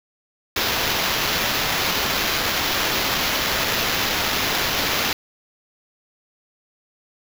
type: noise with sample-and-hold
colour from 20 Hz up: violet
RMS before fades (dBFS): -22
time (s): 0.56-5.13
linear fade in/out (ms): 2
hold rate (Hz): 8820
effects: none